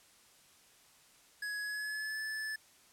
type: tone with pitch glide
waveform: square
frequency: 1676 to 1740.1 Hz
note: G#6 to A6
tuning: +15 to -20 cents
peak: -37 dBFS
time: 1.42-2.56 s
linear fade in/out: 5 ms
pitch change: +65 cents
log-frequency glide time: 1.61-2.2 s
effects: white hiss -63 dBFS RMS until 2.92 s + low-pass 11000 Hz 12 dB/octave